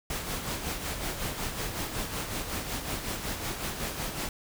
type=noise with tremolo; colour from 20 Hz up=pink; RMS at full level=-32 dBFS; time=0.1-4.29 s; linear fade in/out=2 ms; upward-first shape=sine; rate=5.4 Hz; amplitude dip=50%; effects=none